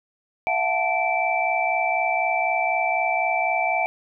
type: tone cluster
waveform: sine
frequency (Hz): 668 / 732 / 872 / 2329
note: E5 / F#5 / A5 / D7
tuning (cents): +23 / -19 / -16 / -15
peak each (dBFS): -26 / -24 / -28 / -24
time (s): 0.47-3.86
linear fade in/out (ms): 0
effects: none